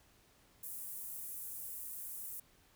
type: high-pass noise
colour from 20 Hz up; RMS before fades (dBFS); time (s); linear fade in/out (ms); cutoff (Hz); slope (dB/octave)
pink; -45; 0.63-2.4; 5; 10000; 24
effects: pink hiss -67 dBFS RMS until 2.75 s